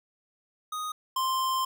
square tone pair in turn, 1244.5 / 1046.5 Hz, D#6 / C6, 0 / 0 cents, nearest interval minor third, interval 300 cents, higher first, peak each -32 / -26 dBFS, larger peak second, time 0.72-0.92 / 1.16-1.65 s, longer second, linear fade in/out 5 ms, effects none

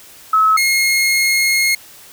sine / sawtooth tone pair in turn, 1291 / 2152 Hz, E6 / C7, -37 / +48 cents, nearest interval major sixth, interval 885 cents, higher second, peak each -9 dBFS, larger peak neither, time 0.33-0.57 / 0.57-1.75 s, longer second, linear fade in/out 5 ms, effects white hiss -41 dBFS RMS until 2.12 s

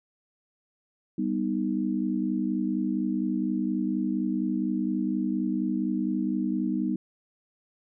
sine chord, G augmented, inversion none, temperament equal, 196 / 246.9 / 311.1 Hz, G3 / B3 / D#4, 0 / 0 / 0 cents, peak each -29 dBFS, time 1.18-6.96 s, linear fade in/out 5 ms, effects none

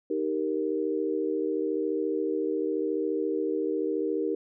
sine chord, Eb major, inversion none, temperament equal, 311.1 / 392 / 466.2 Hz, Eb4 / G4 / Bb4, 0 / 0 / 0 cents, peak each -30 dBFS, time 0.1-4.35 s, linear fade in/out 5 ms, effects none

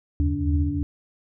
sine tone cluster, 76.6 / 79.4 / 93.7 / 141 / 288.7 Hz, D#2 / D#2 / F#2 / C#3 / D4, -27 / +36 / +22 / +30 / -30 cents, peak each -26 / -23 / -32 / -32 / -26 dBFS, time 0.2-0.83 s, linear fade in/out 0 ms, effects none

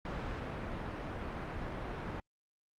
pink low-pass noise, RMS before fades -40 dBFS, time 0.05-2.2 s, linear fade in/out 2 ms, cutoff 1800 Hz, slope 12 dB/octave, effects Opus 48 kbps

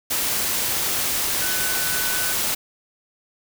sine tone in noise, 1500 Hz, F#6, 23 cents sharp, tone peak -29 dBFS, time 1.41-2.33 s, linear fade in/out 10 ms, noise white, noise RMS -23 dBFS, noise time 0.1-2.55 s, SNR -9 dB, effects none

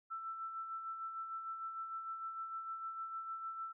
sine tone with tremolo, 1330 Hz, E6, 15 cents sharp, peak -39 dBFS, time 0.1-3.73 s, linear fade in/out 20 ms, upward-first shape sine, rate 6.6 Hz, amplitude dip 45%, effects none

